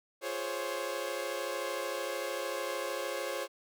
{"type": "chord", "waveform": "sawtooth", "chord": "Db major seventh", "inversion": "first", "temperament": "equal with one note detuned", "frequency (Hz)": [349.2, 415.3, 523.3, 556.6], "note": ["F4", "Ab4", "C5", "Db5"], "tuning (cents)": [0, 0, 0, 7], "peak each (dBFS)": [-39, -38, -34, -34], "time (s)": [0.21, 3.48], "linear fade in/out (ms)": 50, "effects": []}